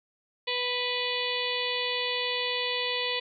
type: harmonic tone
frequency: 493.7 Hz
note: B4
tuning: 1 cent flat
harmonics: 1 / 2 / 4 / 5 / 6 / 7 / 8 / 9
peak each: -34 / -37 / -35 / -35 / -35 / -34 / -37 / -39 dBFS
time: 0.47-3.2 s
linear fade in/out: 10 ms
effects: none